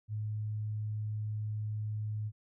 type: tone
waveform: sine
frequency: 106.8 Hz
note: G#2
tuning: 49 cents sharp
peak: -33 dBFS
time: 0.08-2.32 s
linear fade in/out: 50 ms
effects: none